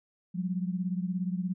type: beating tone pair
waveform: sine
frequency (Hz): 179.1 / 196.1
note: F3 / G3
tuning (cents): +44 / +1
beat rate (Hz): 17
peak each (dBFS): -30 / -34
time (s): 0.34-1.54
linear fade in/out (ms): 20
effects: none